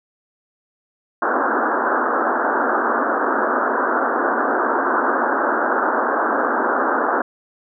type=band-pass noise; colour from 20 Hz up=white; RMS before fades=-19 dBFS; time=1.22-7.22 s; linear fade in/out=5 ms; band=230 to 1600 Hz; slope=96 dB/octave; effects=none